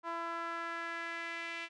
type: tone with band-pass filter sweep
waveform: sawtooth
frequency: 335.4 Hz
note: E4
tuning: 30 cents sharp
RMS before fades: -40 dBFS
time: 0.03-1.69 s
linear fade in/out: 50 ms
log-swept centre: 1100 to 2400 Hz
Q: 2.7
effects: resampled to 22050 Hz